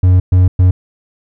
triangle tone bursts at uneven times, 91.4 Hz, F#2, 21 cents flat, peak -3 dBFS, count 3, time 0.03-0.2 / 0.32-0.48 / 0.59-0.71 s, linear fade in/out 5 ms, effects none

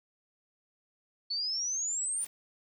sine exponential sweep, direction up, 4390 to 9350 Hz, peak -30 dBFS, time 1.3-2.25 s, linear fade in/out 10 ms
white noise with exponential growth, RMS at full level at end -44 dBFS, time 2.08-2.27 s, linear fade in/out 5 ms, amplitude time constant 40 ms
effects none

